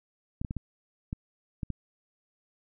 clicks, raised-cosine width 5 ms, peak -20 dBFS, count 7, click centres 0.415 / 0.448 / 0.509 / 0.567 / 1.129 / 1.632 / 1.703 s, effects none

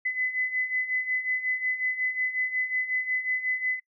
sine beating tone pair, 2012 / 2017.5 Hz, B6 / B6, +32 / +36 cents, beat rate 5.5 Hz, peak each -32 / -27 dBFS, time 0.05-3.8 s, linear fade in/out 10 ms, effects noise-tail reverb RT60 0.1 s tail -21 dB re dry

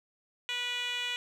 10% pulse tone with band-pass filter, 488.7 Hz, B4, 18 cents flat, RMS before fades -34 dBFS, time 0.49-1.16 s, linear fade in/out 0 ms, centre 3100 Hz, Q 2.5, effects none

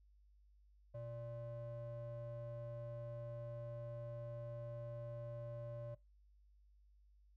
triangle ring-modulated tone, 233.1 Hz, A#3, in tune, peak -40 dBFS, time 0.94-5.95 s, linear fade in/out 10 ms, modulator 353 Hz, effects noise-tail reverb RT60 0.2 s tail -19 dB re dry + added 50 Hz sine -65 dBFS peak until 7.36 s

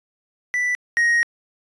triangle tone pair in turn, 1975.5 / 1876.9 Hz, B6 / A#6, 0 / +11 cents, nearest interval minor second, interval 89 cents, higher first, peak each -17 / -13 dBFS, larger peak second, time 0.54-0.75 / 0.97-1.23 s, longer second, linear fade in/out 0 ms, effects resampled to 22050 Hz

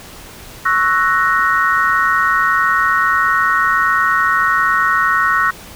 sine chord, F# dominant seventh, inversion second, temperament equal, 1108.7 / 1318.5 / 1480 / 1864.7 Hz, C#6 / E6 / F#6 / A#6, 0 / 0 / 0 / 0 cents, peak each -17 dBFS, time 0.65-5.51 s, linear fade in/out 10 ms, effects pink hiss -36 dBFS RMS until 5.75 s

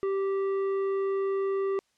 sine tone with tanh clipping, 390.2 Hz, G4, 8 cents flat, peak -27 dBFS, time 0.03-1.79 s, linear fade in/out 0 ms, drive 9 dB, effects white hiss -71 dBFS RMS until 1.97 s + low-pass 7000 Hz 12 dB/octave

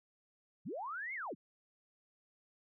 sine linear two-way sweep, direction up then down, 110 to 2217 to 110 Hz, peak -39 dBFS, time 0.65-1.35 s, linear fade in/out 20 ms, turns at 1.14 s, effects none

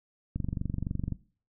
click train, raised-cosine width 5 ms, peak -19 dBFS, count 19, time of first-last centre 0.36-1.123 s, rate 23.6 Hz, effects noise-tail reverb RT60 0.4 s tail -18 dB re dry

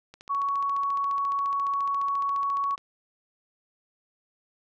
click train, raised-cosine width 0.2 ms, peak -28 dBFS, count 39, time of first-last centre 0.14-2.779 s, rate 14.4 Hz
sine tone, 1117 Hz, C#6, 13 cents sharp, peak -24 dBFS, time 0.29-2.76 s, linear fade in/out 20 ms
effects none

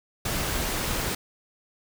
pink noise, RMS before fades -28 dBFS, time 0.25-1.15 s, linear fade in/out 5 ms, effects none

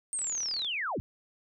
sine linear sweep, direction down, 8750 to 46.25 Hz, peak -30 dBFS, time 0.13-1 s, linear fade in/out 0 ms
click train, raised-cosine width 0.2 ms, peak -28 dBFS, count 18, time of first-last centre 0.19-0.647 s, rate 37.2 Hz
effects none

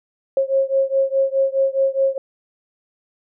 sine beating tone pair, 538 / 542.8 Hz, C5 / C#5, +48 / -36 cents, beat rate 4.8 Hz, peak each -18 / -19 dBFS, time 0.37-2.18 s, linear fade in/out 2 ms, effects none

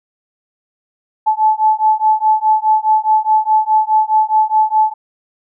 sine beating tone pair, 864 / 868.8 Hz, A5 / A5, -32 / -22 cents, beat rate 4.8 Hz, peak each -13 dBFS, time 1.26-4.94 s, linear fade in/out 20 ms, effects none

